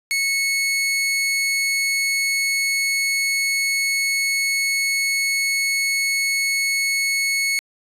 sawtooth tone, 2200 Hz, C#7, 14 cents flat, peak -15 dBFS, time 0.11-7.59 s, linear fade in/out 0 ms, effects resampled to 32000 Hz

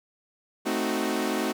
sawtooth chord, A diminished seventh, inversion none, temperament equal with one note detuned, 220 / 261.6 / 311.1 / 372.1 Hz, A3 / C4 / Eb4 / Gb4, 0 / 0 / 0 / +10 cents, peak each -27 dBFS, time 0.65-1.53 s, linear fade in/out 20 ms, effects none

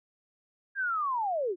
sine linear sweep, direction down, 1629 to 329.6 Hz, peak -27 dBFS, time 0.75-1.56 s, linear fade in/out 50 ms, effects none

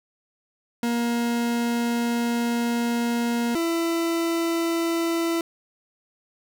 40% pulse tone pair in turn, 236.1 / 333.9 Hz, A#3 / E4, +22 / +22 cents, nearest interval tritone, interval 600 cents, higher second, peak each -21 dBFS, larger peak neither, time 0.83-3.55 / 3.55-5.41 s, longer first, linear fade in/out 2 ms, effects none

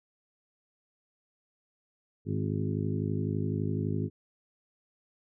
harmonic tone with a mistuned harmonic, 51.91 Hz, G#1, in tune, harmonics 2 / 3 / 4 / 5 / 6 / 7 / 8, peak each -32 / -33 / -37 / -36 / -43 / -39 / -41 dBFS, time 2.25-4.1 s, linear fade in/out 50 ms, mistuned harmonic 6, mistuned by +20 cents, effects none

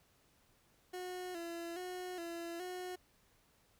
30% pulse tone with vibrato, 350.8 Hz, F4, 8 cents sharp, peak -39 dBFS, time 0.93-2.96 s, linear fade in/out 10 ms, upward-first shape square, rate 1.2 Hz, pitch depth 63 cents each way, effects pink hiss -71 dBFS RMS until 3.79 s

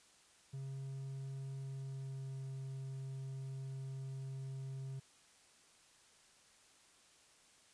triangle tone with pitch glide, 135.2 to 133.88 Hz, C#3 to C3, -43 to +40 cents, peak -40 dBFS, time 0.53-5 s, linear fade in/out 10 ms, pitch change -17 cents, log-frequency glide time 1.61-2.43 s, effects white hiss -66 dBFS RMS until 7.73 s + resampled to 22050 Hz

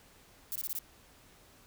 violet noise bursts, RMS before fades -36 dBFS, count 5, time 0.52-0.788 s, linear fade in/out 0 ms, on 36 ms, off 22 ms, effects pink hiss -60 dBFS RMS until 1.66 s

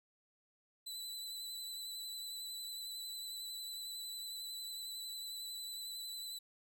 sawtooth tone with vibrato, 3989 Hz, B7, 17 cents sharp, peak -40 dBFS, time 0.86-6.39 s, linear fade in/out 10 ms, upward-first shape triangle, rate 11 Hz, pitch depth 29 cents each way, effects none

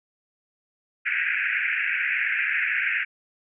pink band-pass noise, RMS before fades -25 dBFS, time 1.05-3.05 s, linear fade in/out 20 ms, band 1500 to 2600 Hz, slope 96 dB/octave, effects none

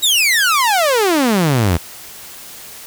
sawtooth exponential sweep, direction down, 3921 to 78 Hz, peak -8 dBFS, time 0.02-1.78 s, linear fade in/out 20 ms, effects white hiss -35 dBFS RMS until 2.86 s

